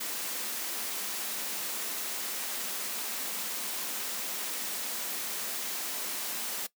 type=high-pass noise; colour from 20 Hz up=white; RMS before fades=-35 dBFS; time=0-6.67 s; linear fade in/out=10 ms; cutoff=180 Hz; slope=96 dB/octave; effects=noise-tail reverb RT60 0.1 s tail -19 dB re dry